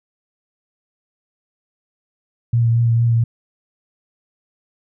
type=tone with vibrato; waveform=sine; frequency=116.7 Hz; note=A#2; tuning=2 cents sharp; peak=-12 dBFS; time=2.53-3.24 s; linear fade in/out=5 ms; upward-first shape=triangle; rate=4.4 Hz; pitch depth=25 cents each way; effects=none